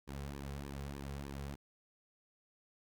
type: tone with flanger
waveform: sawtooth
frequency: 69.8 Hz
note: C#2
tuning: 13 cents sharp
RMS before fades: -44 dBFS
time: 0.07-1.56 s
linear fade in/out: 20 ms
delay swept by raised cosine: 1.4 to 3.4 ms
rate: 3.3 Hz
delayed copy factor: -0.8
effects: none